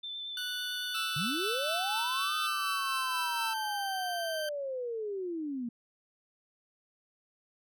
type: tone with vibrato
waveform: sine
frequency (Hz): 3539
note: A7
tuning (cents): +9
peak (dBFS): -37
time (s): 0.03-2.47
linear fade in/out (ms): 10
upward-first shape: triangle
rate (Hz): 8.9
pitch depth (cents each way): 18
type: tone with pitch glide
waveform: 20% pulse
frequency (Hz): 1480 to 1557.2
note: F#6 to G6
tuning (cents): 0 to -12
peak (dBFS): -31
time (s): 0.37-4.49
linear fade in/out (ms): 2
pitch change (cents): +88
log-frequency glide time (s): 0.92-3.4
type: tone with tremolo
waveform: 20% pulse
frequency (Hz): 1324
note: E6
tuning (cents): +7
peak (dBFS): -28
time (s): 0.94-3.54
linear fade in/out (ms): 10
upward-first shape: sine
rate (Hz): 4.1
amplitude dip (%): 35
type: linear two-way sweep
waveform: sine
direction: up then down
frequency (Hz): 130.81 to 1247 to 228.1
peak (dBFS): -33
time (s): 1.16-5.69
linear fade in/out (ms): 5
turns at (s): 2.36
effects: none